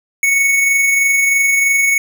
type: tone with amplitude modulation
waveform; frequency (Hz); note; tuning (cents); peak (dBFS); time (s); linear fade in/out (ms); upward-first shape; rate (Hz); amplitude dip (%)
square; 2217; C#7; 0; -10; 0.23-1.98; 2; sine; 23.1; 30
effects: none